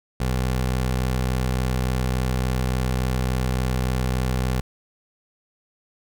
20% pulse tone, 63.5 Hz, B1, 49 cents sharp, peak -16 dBFS, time 0.2-4.61 s, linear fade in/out 5 ms, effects none

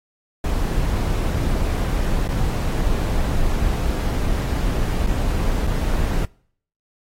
brown noise with dropouts, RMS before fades -20 dBFS, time 0.44-6.25 s, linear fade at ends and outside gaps 2 ms, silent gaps 2.275-2.288 / 5.063-5.07 / 5.669-5.673 s, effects noise-tail reverb RT60 0.6 s tail -25 dB re dry + AAC 48 kbps

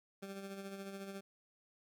20% pulse tone with tremolo, 196 Hz, G3, in tune, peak -38 dBFS, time 0.22-1.21 s, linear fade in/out 10 ms, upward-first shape sine, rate 14 Hz, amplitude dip 45%, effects none

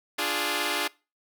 5% pulse chord, D diminished, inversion none, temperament equal, 293.7 / 349.2 / 415.3 Hz, D4 / F4 / Ab4, 0 / 0 / 0 cents, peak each -19 dBFS, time 0.18-0.88 s, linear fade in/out 10 ms, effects noise-tail reverb RT60 0.3 s tail -23 dB re dry

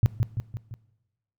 sine tone with echo, 112.2 Hz, A2, 34 cents sharp, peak -14 dBFS, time 0.03-0.06 s, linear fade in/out 0 ms, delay 170 ms, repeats 4, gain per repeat -5 dB, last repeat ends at 0.74 s, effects noise-tail reverb RT60 1.0 s tail -18 dB re dry

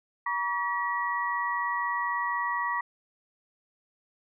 sine tone cluster, 956 / 1140 / 1922 Hz, A#5 / C#6 / B6, +43 / +48 / -48 cents, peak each -31 dBFS, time 0.26-2.81 s, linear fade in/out 5 ms, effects none

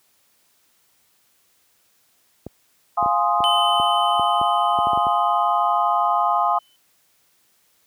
clicks, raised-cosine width 2 ms, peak -18 dBFS, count 12, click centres 2.466 / 3.027 / 3.06 / 3.405 / 3.799 / 4.196 / 4.414 / 4.788 / 4.87 / 4.933 / 4.975 / 5.068 s
sine chord, F minor seventh, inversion none, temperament equal, 698.5 / 830.6 / 1046.5 / 1244.5 Hz, F5 / Ab5 / C6 / Eb6, 0 / 0 / 0 / 0 cents, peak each -22 dBFS, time 2.97-6.59 s, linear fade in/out 10 ms
triangle tone with exponential decay, 3037 Hz, F#7, 44 cents sharp, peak -17 dBFS, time 3.44-6.76 s, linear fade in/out 0 ms, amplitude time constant 720 ms
effects white hiss -62 dBFS RMS until 7.86 s + high-pass 60 Hz 12 dB/octave

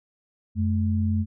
sine tone pair together, 91.14 / 215.9 Hz, F#2 / A3, -26 / -33 cents, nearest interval octave + minor third, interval 1493 cents, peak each -22 / -25 dBFS, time 0.55-1.26 s, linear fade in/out 50 ms, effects none

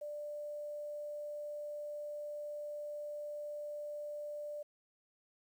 sine tone with quantisation, 591 Hz, D5, 11 cents sharp, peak -40 dBFS, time 0.01-4.63 s, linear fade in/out 10 ms, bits 11, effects none

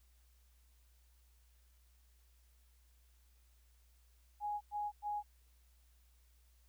sine tone bursts, 830.6 Hz, G#5, in tune, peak -36 dBFS, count 3, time 4.4-5.23 s, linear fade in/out 50 ms, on 210 ms, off 100 ms, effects added 60 Hz sine -65 dBFS peak until 6.68 s + white hiss -75 dBFS RMS until 6.68 s

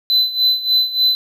triangle tone with tremolo, 4021 Hz, B7, 30 cents sharp, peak -9 dBFS, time 0.1-1.15 s, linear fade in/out 0 ms, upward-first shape sine, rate 3.4 Hz, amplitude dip 80%, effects none

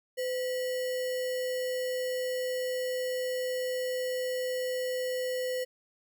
sine tone with sample-and-hold, 508 Hz, B4, 49 cents sharp, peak -29 dBFS, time 0.17-5.65 s, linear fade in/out 20 ms, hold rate 2450 Hz, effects none

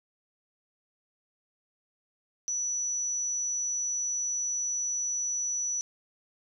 sine tone, 5920 Hz, F#8, in tune, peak -28 dBFS, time 2.48-5.81 s, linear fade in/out 0 ms, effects none

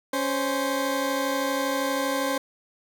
20% pulse tone pair together, 277.3 / 522 Hz, C#4 / C5, +1 / -4 cents, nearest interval major seventh, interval 1095 cents, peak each -22 dBFS, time 0.13-2.38 s, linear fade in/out 5 ms, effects none

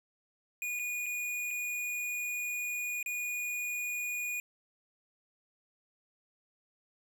square tone with dropouts, 2452 Hz, D#7, 26 cents flat, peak -34 dBFS, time 0.62-4.4 s, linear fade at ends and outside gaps 1 ms, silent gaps 0.791-0.795 / 1.06-1.064 / 1.507-1.51 / 3.028-3.061 s, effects none

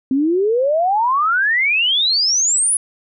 sine exponential sweep, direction up, 256.8 to 10470 Hz, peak -13 dBFS, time 0.11-2.77 s, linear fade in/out 2 ms, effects none

